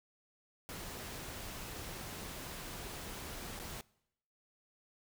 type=noise with dropouts; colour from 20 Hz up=pink; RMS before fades=-45 dBFS; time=0.69-3.81 s; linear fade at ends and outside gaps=0 ms; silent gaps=3.591-3.598 s; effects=noise-tail reverb RT60 0.8 s tail -23 dB re dry